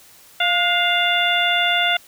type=harmonic tone with a mistuned harmonic; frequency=698.5 Hz; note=F5; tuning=in tune; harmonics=1 / 2 / 3 / 4 / 5; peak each=-22 / -22 / -22 / -22 / -22 dBFS; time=0.4-1.97 s; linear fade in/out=5 ms; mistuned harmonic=2; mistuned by=+50 cents; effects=white hiss -48 dBFS RMS until 2.07 s